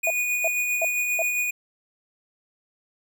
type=tone with tremolo; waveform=square; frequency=2461 Hz; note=D#7; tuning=20 cents flat; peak=-22 dBFS; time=0.03-1.51 s; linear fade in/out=10 ms; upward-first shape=sine; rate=7.5 Hz; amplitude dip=30%
type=tone bursts; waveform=sine; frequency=659.3 Hz; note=E5; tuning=in tune; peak=-22 dBFS; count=4; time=0.07-1.222 s; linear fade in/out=2 ms; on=33 ms; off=340 ms
effects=none